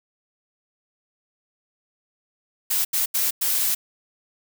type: noise bursts at uneven times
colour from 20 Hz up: blue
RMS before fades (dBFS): -22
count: 4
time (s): 2.7-2.85 / 2.93-3.06 / 3.14-3.31 / 3.41-3.75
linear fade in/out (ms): 10
effects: none